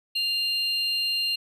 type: tone pair together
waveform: triangle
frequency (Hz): 2794 / 4186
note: F7 / C8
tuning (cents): 0 / 0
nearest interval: perfect fifth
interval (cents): 700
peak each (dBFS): -25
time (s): 0.15-1.36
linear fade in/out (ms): 10
effects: resampled to 32000 Hz